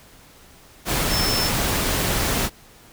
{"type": "tone in noise", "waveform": "sine", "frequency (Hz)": 5300, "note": "E8", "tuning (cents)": 9, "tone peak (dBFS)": -23, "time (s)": [1.09, 1.51], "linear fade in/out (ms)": 50, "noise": "pink", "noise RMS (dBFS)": -22, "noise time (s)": [0.85, 2.5], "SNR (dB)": -4, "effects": ["pink hiss -49 dBFS RMS until 2.92 s"]}